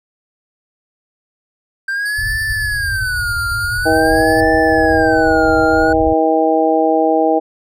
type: tone with vibrato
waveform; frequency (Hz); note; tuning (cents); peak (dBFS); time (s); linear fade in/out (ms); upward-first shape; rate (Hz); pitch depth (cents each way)
triangle; 1568; G6; 0; -15; 1.88-5.93; 5; sine; 0.47; 200
type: tone with tremolo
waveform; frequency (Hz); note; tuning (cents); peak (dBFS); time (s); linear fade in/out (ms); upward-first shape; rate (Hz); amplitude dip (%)
25% pulse; 4637; D8; -23; -22; 2.05-4.41; 10; square; 9; 25
type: low-pass noise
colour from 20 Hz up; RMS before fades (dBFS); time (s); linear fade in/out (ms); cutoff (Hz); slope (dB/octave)
white; -25; 2.17-6.14; 10; 120; 96
type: harmonic tone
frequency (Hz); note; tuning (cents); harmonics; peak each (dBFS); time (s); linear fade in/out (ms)
159.5; D#3; +43; 2 / 3 / 4 / 5; -16 / -16 / -16 / -16; 3.85-7.4; 20
effects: none